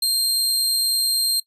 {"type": "tone with amplitude modulation", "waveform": "sawtooth", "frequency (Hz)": 4186, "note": "C8", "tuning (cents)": 0, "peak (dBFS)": -14, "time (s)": [0.02, 1.4], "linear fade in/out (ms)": 5, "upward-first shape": "sine", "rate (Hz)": 129, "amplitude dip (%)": 25, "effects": ["noise-tail reverb RT60 0.1 s tail -20 dB re dry", "resampled to 32000 Hz"]}